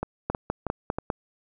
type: two click trains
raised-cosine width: 1 ms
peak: -11 / -14 dBFS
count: 5 / 4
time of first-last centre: 0.3-1.102 / 0.03-0.985 s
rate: 4.99 / 3.14 Hz
effects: none